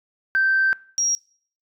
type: tone pair in turn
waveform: sine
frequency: 1558 / 5646 Hz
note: G6 / F8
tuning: -11 / +18 cents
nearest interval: octave + minor seventh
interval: 2229 cents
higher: second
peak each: -15 / -18 dBFS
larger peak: first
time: 0.35-0.73 / 0.98-1.15 s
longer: first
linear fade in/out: 0 ms
effects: noise-tail reverb RT60 0.5 s tail -22 dB re dry + tanh soft clip ceiling -11 dBFS